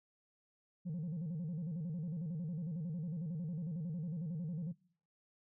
sine tone with vibrato, 164.81 Hz, E3, in tune, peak -35 dBFS, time 0.85-4.73 s, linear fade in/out 20 ms, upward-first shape square, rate 11 Hz, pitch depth 140 cents each way, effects noise-tail reverb RT60 0.6 s tail -26 dB re dry + tanh soft clip ceiling -36 dBFS

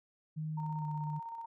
sine tone with pitch glide, 155.56 to 151.74 Hz, D#3 to D#3, 0 to -43 cents, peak -35 dBFS, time 0.36-1.2 s, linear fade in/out 20 ms, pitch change -43 cents, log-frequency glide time 0.8-0.85 s
sine tone with tremolo, 920 Hz, A#5, 23 cents flat, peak -39 dBFS, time 0.57-1.46 s, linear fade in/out 10 ms, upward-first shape square, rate 16 Hz, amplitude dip 35%
effects none

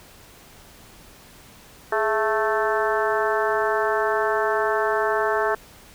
harmonic tone with a mistuned harmonic, 220 Hz, A3, in tune, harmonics 2 / 3 / 4 / 5 / 6 / 7 / 8, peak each -24 / -26 / -27 / -28 / -29 / -29 / -30 dBFS, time 1.92-5.55 s, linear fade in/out 5 ms, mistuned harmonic 2, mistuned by -72 cents, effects pink hiss -48 dBFS RMS until 5.94 s

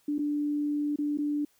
sine tone with dropouts, 293.7 Hz, D4, in tune, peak -26 dBFS, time 0.08-1.45 s, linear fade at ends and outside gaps 5 ms, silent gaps 0.183-0.19 / 0.96-0.986 / 1.175-1.185 s, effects white hiss -67 dBFS RMS until 1.59 s

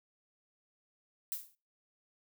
violet noise with exponential decay, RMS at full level -34 dBFS, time 1.32-1.55 s, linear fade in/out 0 ms, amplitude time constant 50 ms, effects noise-tail reverb RT60 0.3 s tail -20 dB re dry

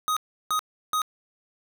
square tone bursts, 1252 Hz, D#6, 10 cents sharp, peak -23 dBFS, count 3, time 0.08-1.018 s, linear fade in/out 0 ms, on 86 ms, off 340 ms, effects none

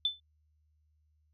sine tone with exponential decay, 3520 Hz, A7, in tune, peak -23 dBFS, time 0.05-0.2 s, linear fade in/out 2 ms, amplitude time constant 32 ms, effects added 76 Hz sine -68 dBFS peak until 1.33 s

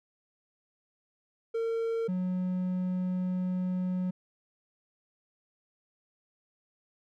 triangle tone pair in turn, 456.1 / 182.9 Hz, A#4 / F#3, -38 / -20 cents, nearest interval octave + major third, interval 1582 cents, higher first, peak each -26 dBFS, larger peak neither, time 1.54-2.08 / 2.08-4.11 s, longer second, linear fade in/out 10 ms, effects none

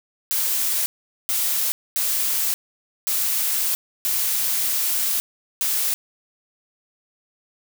blue noise bursts at uneven times, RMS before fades -22 dBFS, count 6, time 0.31-0.86 / 1.29-1.72 / 1.96-2.54 / 3.07-3.75 / 4.05-5.2 / 5.61-5.94 s, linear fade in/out 0 ms, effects none

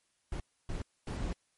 brown noise bursts at uneven times, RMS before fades -36 dBFS, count 3, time 0.32-0.4 / 0.69-0.82 / 1.07-1.33 s, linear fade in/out 2 ms, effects white hiss -75 dBFS RMS until 1.57 s + MP3 48 kbps

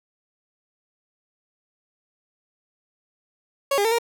30% pulse tone with pitch steps, 555 / 405.6 / 452.2 / 468.5 Hz, C#5 / G#4 / A4 / A#4, +2 / -41 / +47 / +9 cents, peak -16 dBFS, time 3.71-3.986 s, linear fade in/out 5 ms, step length 69 ms, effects none

